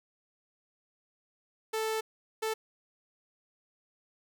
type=tone bursts at uneven times; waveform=sawtooth; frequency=440 Hz; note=A4; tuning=in tune; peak=-26 dBFS; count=2; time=1.73-2.01 / 2.42-2.54 s; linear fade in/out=10 ms; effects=none